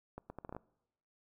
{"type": "accelerating click train", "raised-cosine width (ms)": 1, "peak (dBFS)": -30, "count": 8, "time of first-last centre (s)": [0.18, 0.566], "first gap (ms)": 120, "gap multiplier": 0.72, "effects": ["noise-tail reverb RT60 0.9 s tail -23 dB re dry"]}